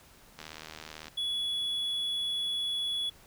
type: click train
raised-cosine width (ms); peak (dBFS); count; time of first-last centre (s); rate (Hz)
0.2; -25; 55; 0.39-1.082; 78
type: tone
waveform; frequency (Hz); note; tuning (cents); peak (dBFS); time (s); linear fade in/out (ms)
triangle; 3389; G#7; +34; -28; 1.17-3.1; 10
effects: pink hiss -57 dBFS RMS until 3.26 s